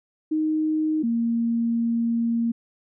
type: tone pair in turn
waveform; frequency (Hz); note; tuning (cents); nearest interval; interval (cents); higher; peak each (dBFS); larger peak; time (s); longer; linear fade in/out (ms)
sine; 311.1 / 232.1; D#4 / A#3; 0 / -7; perfect fourth; 507; first; -20; neither; 0.31-1.03 / 1.03-2.52; second; 10
effects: none